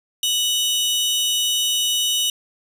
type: tone pair together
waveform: sawtooth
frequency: 2960 / 3729 Hz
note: F#7 / A#7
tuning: 0 / 0 cents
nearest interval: major third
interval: 400 cents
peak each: -16 / -21 dBFS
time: 0.23-2.3 s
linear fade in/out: 2 ms
effects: resampled to 32000 Hz + 9-bit